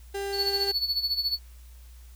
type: tone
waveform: 35% pulse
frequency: 397.4 Hz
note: G4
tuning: 24 cents sharp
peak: -28 dBFS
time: 0.14-0.72 s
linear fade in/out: 10 ms
type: tone with tremolo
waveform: triangle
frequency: 4435 Hz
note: C#8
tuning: in tune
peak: -21 dBFS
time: 0.32-1.39 s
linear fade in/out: 50 ms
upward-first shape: sine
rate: 14 Hz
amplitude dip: 75%
effects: added 60 Hz sine -45 dBFS peak until 2.15 s + white hiss -59 dBFS RMS until 2.15 s